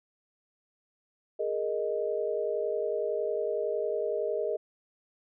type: chord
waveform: sine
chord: Ab suspended second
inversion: none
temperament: equal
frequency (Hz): 415.3 / 466.2 / 622.3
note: Ab4 / Bb4 / Eb5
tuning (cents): 0 / 0 / 0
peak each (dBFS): -32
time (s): 1.39-4.57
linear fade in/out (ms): 10
effects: none